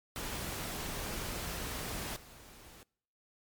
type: noise with level steps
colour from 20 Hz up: pink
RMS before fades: -39 / -54 dBFS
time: 0.16-2.83 s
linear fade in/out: 0 ms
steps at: 2.16 s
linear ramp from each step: 5 ms
effects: noise-tail reverb RT60 0.7 s tail -26 dB re dry + MP3 96 kbps